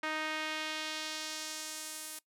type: tone with band-pass filter sweep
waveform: sawtooth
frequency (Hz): 311.1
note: D#4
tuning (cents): 0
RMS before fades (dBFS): -39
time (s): 0.03-2.19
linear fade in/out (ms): 5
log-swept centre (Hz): 1800 to 11000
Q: 1.1
effects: noise-tail reverb RT60 0.1 s tail -20 dB re dry